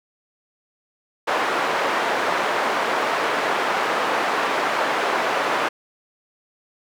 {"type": "band-pass noise", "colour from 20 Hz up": "white", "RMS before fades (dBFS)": -22, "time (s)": [1.27, 5.69], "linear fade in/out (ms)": 10, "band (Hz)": [420, 1300], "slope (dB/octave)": 12, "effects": []}